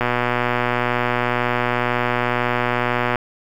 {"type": "click train", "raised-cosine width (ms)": 0.5, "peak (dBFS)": -4, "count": 385, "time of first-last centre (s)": [0.01, 3.158], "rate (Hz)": 122, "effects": ["7-bit"]}